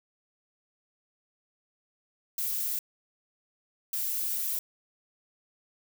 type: noise bursts at uneven times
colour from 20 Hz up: violet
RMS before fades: -31 dBFS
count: 2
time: 2.38-2.79 / 3.93-4.59 s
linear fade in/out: 2 ms
effects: none